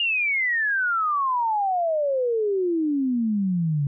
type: exponential sweep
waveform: sine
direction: down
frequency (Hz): 2861 to 138.59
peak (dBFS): -20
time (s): 0-3.87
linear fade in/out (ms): 2
effects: none